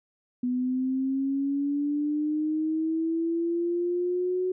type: linear sweep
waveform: sine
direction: up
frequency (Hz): 246.9 to 370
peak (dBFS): -24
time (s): 0.43-4.52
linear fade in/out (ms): 5
effects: none